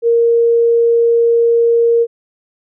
sine tone, 466.2 Hz, A#4, in tune, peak -8 dBFS, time 0.02-2.07 s, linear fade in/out 50 ms, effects none

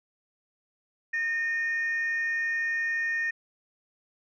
sine tone pair together, 1834.2 / 2451 Hz, A#6 / D#7, -29 / -27 cents, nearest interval perfect fourth, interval 502 cents, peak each -25 / -37 dBFS, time 1.13-3.31 s, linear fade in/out 10 ms, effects tanh soft clip ceiling -21 dBFS

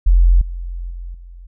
sine tone with level steps, 43.59 Hz, F1, 3 cents flat, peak -7 / -23 / -26 / -34 dBFS, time 0.06-1.47 s, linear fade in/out 10 ms, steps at 0.41 / 0.9 / 1.14 s, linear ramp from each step 5 ms, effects none

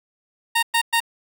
15% pulse tone bursts, 925 Hz, A#5, 14 cents flat, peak -10 dBFS, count 3, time 0.55-1.004 s, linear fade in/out 10 ms, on 78 ms, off 110 ms, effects none

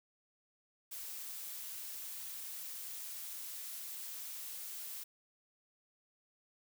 blue noise, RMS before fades -45 dBFS, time 0.91-5.04 s, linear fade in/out 10 ms, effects none

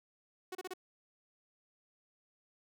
sawtooth tone bursts, 370 Hz, F#4, in tune, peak -36 dBFS, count 4, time 0.52-0.737 s, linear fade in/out 5 ms, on 31 ms, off 31 ms, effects none

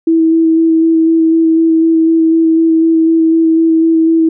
sine tone with vibrato, 325.3 Hz, E4, 23 cents flat, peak -6 dBFS, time 0.07-4.29 s, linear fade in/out 5 ms, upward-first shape square, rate 4 Hz, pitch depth 11 cents each way, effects none

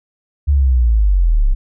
sine linear sweep, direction down, 73.5 to 30.85 Hz, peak -9 dBFS, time 0.47-1.55 s, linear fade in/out 20 ms, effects none

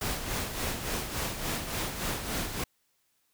pink noise with tremolo, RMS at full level -31 dBFS, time 0.01-2.64 s, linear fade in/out 5 ms, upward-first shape sine, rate 3.5 Hz, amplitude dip 55%, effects white hiss -73 dBFS RMS until 3.33 s

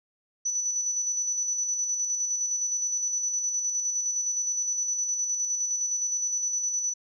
sine tone with tremolo, 5960 Hz, F#8, 12 cents sharp, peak -24 dBFS, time 0.45-6.94 s, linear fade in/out 10 ms, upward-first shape square, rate 9.7 Hz, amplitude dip 35%, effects none

